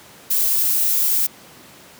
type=noise; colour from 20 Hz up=violet; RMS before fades=-18 dBFS; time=0.3-1.27 s; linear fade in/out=10 ms; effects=pink hiss -44 dBFS RMS until 1.99 s + high-pass 150 Hz 12 dB/octave